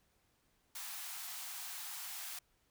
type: high-pass noise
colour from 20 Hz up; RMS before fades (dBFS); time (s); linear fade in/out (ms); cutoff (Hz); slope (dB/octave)
white; -45; 0.75-2.39; 5; 680; 96
effects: pink hiss -75 dBFS RMS until 2.7 s